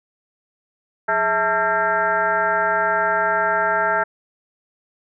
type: tone with frequency modulation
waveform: sine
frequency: 1125 Hz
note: C#6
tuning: 25 cents sharp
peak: -16 dBFS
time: 1.08-4.04 s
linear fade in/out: 10 ms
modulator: 236 Hz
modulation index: 2.5
effects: none